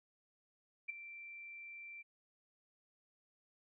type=tone with ADSR envelope; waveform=sine; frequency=2349 Hz; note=D7; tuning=in tune; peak=-35 dBFS; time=0.88-2.03 s; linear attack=17 ms; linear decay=10 ms; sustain=-13 dB; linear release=22 ms; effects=none